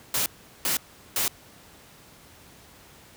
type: noise bursts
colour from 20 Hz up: white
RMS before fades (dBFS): -25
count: 3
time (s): 0.14-1.28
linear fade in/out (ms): 2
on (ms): 120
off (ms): 390
effects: pink hiss -51 dBFS RMS until 3.16 s + high-pass 60 Hz 12 dB/octave